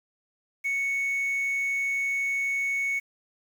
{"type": "tone", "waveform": "sine", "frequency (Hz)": 2217, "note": "C#7", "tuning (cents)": 0, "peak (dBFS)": -22, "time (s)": [0.64, 3], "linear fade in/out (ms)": 20, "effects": ["tanh soft clip ceiling -24 dBFS", "8-bit"]}